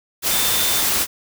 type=tone in noise; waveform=sine; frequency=3570 Hz; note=A7; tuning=24 cents sharp; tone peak=-25 dBFS; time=0.29-0.85 s; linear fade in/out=50 ms; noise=white; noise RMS=-19 dBFS; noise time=0.22-1.07 s; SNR=-9 dB; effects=none